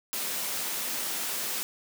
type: high-pass noise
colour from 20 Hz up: white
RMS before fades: -32 dBFS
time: 0.13-1.63 s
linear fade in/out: 0 ms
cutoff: 170 Hz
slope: 24 dB/octave
effects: none